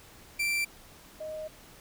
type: tone pair in turn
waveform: 40% pulse / sine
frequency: 2349 / 622.2 Hz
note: D7 / D#5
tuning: 0 / 0 cents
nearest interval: octave + major seventh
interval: 2300 cents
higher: first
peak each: -26 / -35 dBFS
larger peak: first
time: 0.39-0.65 / 1.2-1.48 s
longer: second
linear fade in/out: 10 ms
effects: pink hiss -53 dBFS RMS until 1.8 s